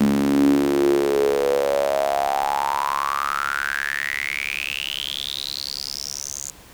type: tone with high-pass filter sweep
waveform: sawtooth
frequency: 70.1 Hz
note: C#2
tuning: 20 cents sharp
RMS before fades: -22 dBFS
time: 0-6.51 s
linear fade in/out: 5 ms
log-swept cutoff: 220 to 6900 Hz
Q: 9.6
effects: pink hiss -46 dBFS RMS until 6.73 s